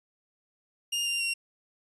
sawtooth tone with pitch steps, 2822 / 2786 / 2751 Hz, F7 / F7 / F7, +17 / -5 / -27 cents, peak -24 dBFS, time 0.92-1.34 s, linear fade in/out 10 ms, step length 140 ms, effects resampled to 24000 Hz

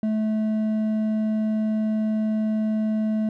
sine tone with hard clipping, 216.7 Hz, A3, 26 cents flat, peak -22 dBFS, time 0.03-3.29 s, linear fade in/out 2 ms, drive 5 dB, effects none

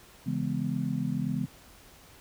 sine chord, C# minor seventh, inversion none, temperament just, 138.59 / 166.31 / 207.9 / 249.5 Hz, C#3 / E3 / G#3 / B3, 0 / +16 / +2 / +18 cents, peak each -33 dBFS, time 0.26-1.46 s, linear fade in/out 10 ms, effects pink hiss -54 dBFS RMS until 2.2 s

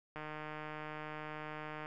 click train, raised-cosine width 0.5 ms, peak -29 dBFS, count 261, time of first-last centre 0.16-1.859 s, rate 153 Hz, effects none

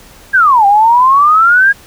sine exponential two-way sweep, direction down then up, 1654 to 785 to 1654 Hz, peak -4 dBFS, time 0.33-1.73 s, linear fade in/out 20 ms, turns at 0.66 s, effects pink hiss -39 dBFS RMS until 1.86 s

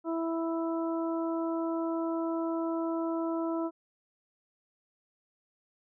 harmonic tone, 329.6 Hz, E4, in tune, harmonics 1 / 2 / 3 / 4, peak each -30 / -36 / -40 / -42 dBFS, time 0.04-3.71 s, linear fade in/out 50 ms, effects none

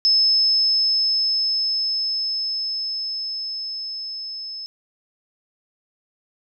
sine tone with level ramp, 5220 Hz, E8, 18 cents flat, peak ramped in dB -13 to -30 dBFS, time 0.05-4.66 s, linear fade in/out 0 ms, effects none

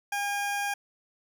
20% pulse tone, 810 Hz, G#5, 43 cents flat, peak -23 dBFS, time 0.12-0.74 s, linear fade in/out 5 ms, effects none

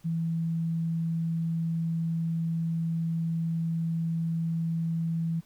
sine tone, 164.81 Hz, E3, in tune, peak -26 dBFS, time 0.04-5.41 s, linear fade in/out 20 ms, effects pink hiss -62 dBFS RMS until 5.45 s

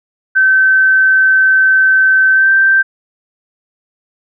sine tone with pitch glide, 1539 to 1565 Hz, G6 to G6, -32 to -3 cents, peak -6 dBFS, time 0.35-2.83 s, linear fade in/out 20 ms, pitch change +29 cents, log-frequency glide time 2.32-2.5 s, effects none

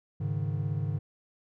triangle chord, Ab suspended fourth, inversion none, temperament just, 103.83 / 138.43 / 155.74 Hz, Ab2 / Db3 / Eb3, 0 / -2 / +2 cents, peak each -30 / -31 / -31 dBFS, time 0.2-0.99 s, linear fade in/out 10 ms, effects none

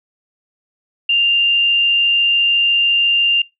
sine tone with frequency modulation, 2794 Hz, F7, in tune, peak -11 dBFS, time 1.09-3.42 s, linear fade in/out 5 ms, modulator 65.9 Hz, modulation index 0.38, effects noise-tail reverb RT60 0.2 s tail -22 dB re dry

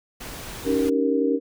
pink noise, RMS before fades -36 dBFS, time 0.2-0.9 s, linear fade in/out 10 ms
sine chord, Eb dominant seventh, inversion third, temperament just, 280 / 311.1 / 388.9 / 466.7 Hz, Db4 / Eb4 / G4 / Bb4, +18 / 0 / -14 / +2 cents, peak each -22 / -27 / -27 / -23 dBFS, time 0.64-1.4 s, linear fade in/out 50 ms
effects none

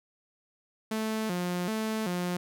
sawtooth tone with vibrato, 197.4 Hz, G3, 12 cents sharp, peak -25 dBFS, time 0.91-2.37 s, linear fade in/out 5 ms, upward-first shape square, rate 1.3 Hz, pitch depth 180 cents each way, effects none

